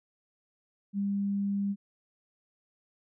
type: tone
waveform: sine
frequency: 200 Hz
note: G3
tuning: 35 cents sharp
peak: -27 dBFS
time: 0.93-1.76 s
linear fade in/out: 50 ms
effects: none